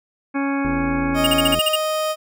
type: harmonic tone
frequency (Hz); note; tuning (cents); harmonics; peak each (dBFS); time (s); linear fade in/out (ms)
277.2; C#4; 0; 1 / 2 / 3 / 4 / 5 / 6 / 8 / 9; -20 / -31 / -30 / -31 / -34 / -32 / -33 / -39; 0.34-1.56; 20
type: click train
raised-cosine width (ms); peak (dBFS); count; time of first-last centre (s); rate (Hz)
3; -17; 79; 0.65-1.587; 83.2
type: tone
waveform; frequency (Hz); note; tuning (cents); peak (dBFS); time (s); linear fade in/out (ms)
30% pulse; 622.3; D#5; 0; -17; 1.14-2.16; 50
type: tone bursts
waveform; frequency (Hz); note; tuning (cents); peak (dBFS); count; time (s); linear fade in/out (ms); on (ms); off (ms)
square; 2841; F7; +29; -16; 8; 1.24-1.758; 5; 28; 42
effects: none